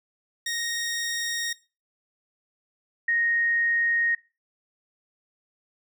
15% pulse / sine tone pair in turn, 1864.7 / 1864.7 Hz, A#6 / A#6, 0 / 0 cents, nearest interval unison, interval 0 cents, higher neither, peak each -21 dBFS, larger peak neither, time 0.46-1.53 / 3.08-4.15 s, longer neither, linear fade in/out 5 ms, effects noise-tail reverb RT60 0.3 s tail -19 dB re dry

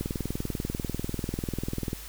click train, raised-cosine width 3 ms, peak -17 dBFS, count 40, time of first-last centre 0.01-1.931 s, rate 20.3 Hz, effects added 50 Hz sine -43 dBFS peak until 2.08 s + white hiss -44 dBFS RMS until 2.08 s

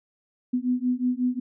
sine beating tone pair, 246.9 / 252.4 Hz, B3 / B3, 0 / +38 cents, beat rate 5.5 Hz, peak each -25 dBFS, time 0.53-1.4 s, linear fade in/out 10 ms, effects none

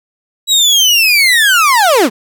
30% pulse linear sweep, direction down, 3922 to 185 Hz, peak -4 dBFS, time 0.47-2.1 s, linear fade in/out 50 ms, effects none

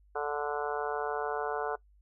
harmonic tone, 146.7 Hz, D3, 2 cents flat, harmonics 3 / 4 / 5 / 6 / 7 / 8 / 9 / 10, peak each -34 / -40 / -36 / -41 / -41 / -44 / -42 / -41 dBFS, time 0.15-1.76 s, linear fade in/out 10 ms, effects noise-tail reverb RT60 0.1 s tail -20 dB re dry + added 50 Hz sine -59 dBFS peak until 2.01 s

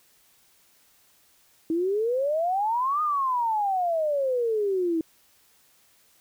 sine exponential two-way sweep, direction up then down, 317.4 to 1244.5 to 317.4 Hz, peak -22 dBFS, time 1.7-5.01 s, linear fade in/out 2 ms, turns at 3.02 s, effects white hiss -61 dBFS RMS until 6.2 s

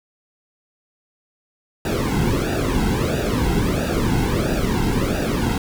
brown noise with flanger, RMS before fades -20 dBFS, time 1.85-5.58 s, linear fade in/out 2 ms, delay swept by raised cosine 0.93 to 1.72 ms, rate 1.5 Hz, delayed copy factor -0.85, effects none

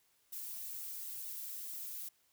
violet noise with flanger, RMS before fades -44 dBFS, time 0.32-2.09 s, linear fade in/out 10 ms, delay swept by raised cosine 1.2 to 5.6 ms, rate 2.1 Hz, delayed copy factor -0.85, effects white hiss -73 dBFS RMS until 2.32 s

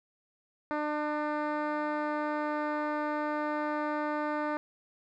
10% pulse tone with low-pass filter, 299.9 Hz, D4, 36 cents sharp, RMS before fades -32 dBFS, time 0.71-4.57 s, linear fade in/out 0 ms, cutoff 1500 Hz, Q 0.7, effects none

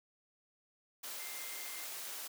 sine tone in noise, 2095 Hz, C7, 2 cents sharp, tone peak -51 dBFS, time 1.19-1.86 s, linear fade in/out 10 ms, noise white, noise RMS -44 dBFS, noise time 1.03-2.28 s, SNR -10 dB, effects high-pass 400 Hz 12 dB/octave

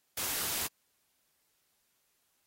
white noise, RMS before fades -34 dBFS, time 0.17-0.67 s, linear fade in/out 5 ms, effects white hiss -75 dBFS RMS until 2.46 s + AAC 48 kbps

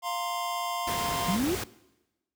square chord, F suspended fourth, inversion none, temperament just, 698.5 / 931.3 / 1047.7 Hz, F5 / Bb5 / C6, 0 / -2 / +2 cents, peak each -34 / -38 / -33 dBFS, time 0.02-1.39 s, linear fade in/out 50 ms
pink noise, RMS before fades -33 dBFS, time 0.87-1.64 s, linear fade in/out 5 ms
sine exponential sweep, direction up, 167.7 to 388.7 Hz, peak -25 dBFS, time 1.28-1.55 s, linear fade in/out 0 ms
effects noise-tail reverb RT60 1.0 s tail -20 dB re dry + high-pass 60 Hz 12 dB/octave

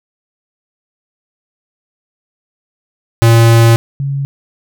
square / sine tone pair in turn, 115.3 / 138.93 Hz, A#2 / C#3, -19 / +4 cents, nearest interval minor third, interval 323 cents, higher second, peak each -5 / -14 dBFS, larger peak first, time 3.22-3.76 / 4-4.25 s, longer first, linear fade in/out 0 ms, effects none

